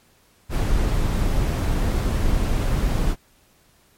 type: noise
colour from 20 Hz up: brown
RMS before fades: -20 dBFS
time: 0.49-3.16 s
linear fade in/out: 50 ms
effects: pink hiss -58 dBFS RMS until 3.97 s + MP3 64 kbps